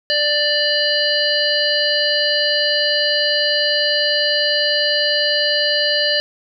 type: harmonic tone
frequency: 590 Hz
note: D5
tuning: 8 cents sharp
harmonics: 1 / 3 / 5 / 7 / 8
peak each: -21 / -21 / -21 / -21 / -21 dBFS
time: 0.1-6.2 s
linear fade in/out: 0 ms
effects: none